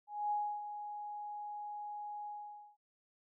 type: tone with ADSR envelope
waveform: sine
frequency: 832 Hz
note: G#5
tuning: 3 cents sharp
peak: -31 dBFS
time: 0.07-2.77 s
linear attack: 240 ms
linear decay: 300 ms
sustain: -10 dB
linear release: 500 ms
effects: none